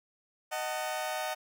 sawtooth chord, D# diminished, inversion none, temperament just, 622.3 / 746.7 / 896 Hz, D#5 / F#5 / A5, 0 / +16 / +31 cents, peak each -32 / -32 / -36 dBFS, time 0.51-1.35 s, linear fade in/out 20 ms, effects none

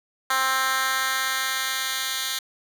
10% pulse tone with high-pass filter sweep, 263.5 Hz, C4, 12 cents sharp, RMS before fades -25 dBFS, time 0.3-2.39 s, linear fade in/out 5 ms, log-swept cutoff 1200 to 2900 Hz, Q 1.3, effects 8-bit

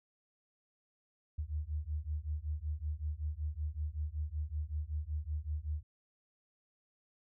sine beating tone pair, 73.42 / 78.72 Hz, D2 / D#2, 0 / +21 cents, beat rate 5.3 Hz, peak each -38 / -38 dBFS, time 1.38-5.83 s, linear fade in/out 10 ms, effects none

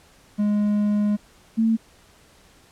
triangle / sine tone pair in turn, 207.7 / 224.4 Hz, G#3 / A3, 0 / +34 cents, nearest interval minor second, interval 134 cents, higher second, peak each -16 dBFS, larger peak neither, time 0.38-1.17 / 1.57-1.77 s, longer first, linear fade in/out 20 ms, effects pink hiss -54 dBFS RMS until 2.71 s + low-pass 11000 Hz 12 dB/octave

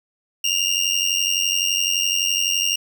25% pulse tone with amplitude modulation, 2811 Hz, F7, 11 cents sharp, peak -11 dBFS, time 0.44-2.76 s, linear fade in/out 5 ms, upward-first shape sine, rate 91.8 Hz, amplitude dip 75%, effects none

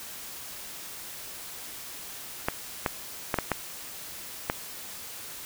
clicks, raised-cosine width 0.5 ms, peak -9 dBFS, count 6, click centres 2.485 / 2.862 / 3.342 / 3.387 / 3.517 / 4.499 s, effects white hiss -41 dBFS RMS until 5.45 s

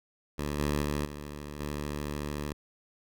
10% pulse tone with level steps, 73.42 Hz, D2, in tune, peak -23 / -19 / -21 / -31 / -25 dBFS, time 0.38-2.53 s, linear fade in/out 10 ms, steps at 0.59 / 0.82 / 1.05 / 1.6 s, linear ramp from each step 2 ms, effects none

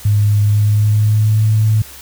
sine tone with pitch glide, 103.83 to 108.61 Hz, G#2 to A2, 0 to -22 cents, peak -9 dBFS, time 0.05-1.82 s, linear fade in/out 5 ms, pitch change +78 cents, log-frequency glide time 0.43-1.46 s, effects added 68 Hz sine -42 dBFS peak until 2.01 s + white hiss -36 dBFS RMS until 2.01 s

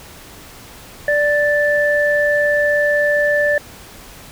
sine tone pair together, 587.3 / 1760 Hz, D5 / A6, 0 / 0 cents, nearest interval octave + perfect fifth, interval 1900 cents, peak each -15 / -16 dBFS, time 1.08-3.58 s, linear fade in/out 2 ms, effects pink hiss -39 dBFS RMS until 4.31 s

